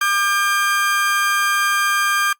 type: tone pair together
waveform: 35% pulse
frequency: 1197.9 / 1599 Hz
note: D6 / G6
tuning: +34 / +34 cents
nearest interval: perfect fourth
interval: 500 cents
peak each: -17 dBFS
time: 0.01-2.33 s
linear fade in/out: 5 ms
effects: noise-tail reverb RT60 0.1 s tail -21 dB re dry + Opus 48 kbps